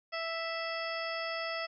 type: harmonic tone with a mistuned harmonic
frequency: 659.3 Hz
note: E5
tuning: in tune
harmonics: 1 / 2 / 3 / 4 / 5 / 7 / 8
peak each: -38 / -40 / -40 / -43 / -47 / -47 / -44 dBFS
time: 0.12-1.67 s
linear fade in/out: 20 ms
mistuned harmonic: 8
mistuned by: -20 cents
effects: none